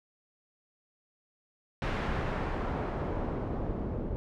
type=noise with low-pass filter sweep; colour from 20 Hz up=pink; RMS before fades=-33 dBFS; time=1.82-4.16 s; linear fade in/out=0 ms; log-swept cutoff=2200 to 440 Hz; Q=0.8; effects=none